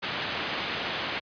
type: low-pass noise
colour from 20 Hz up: white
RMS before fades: -32 dBFS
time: 0.02-1.2 s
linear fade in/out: 20 ms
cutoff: 3600 Hz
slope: 24 dB/octave
effects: high-pass 100 Hz 12 dB/octave + resampled to 11025 Hz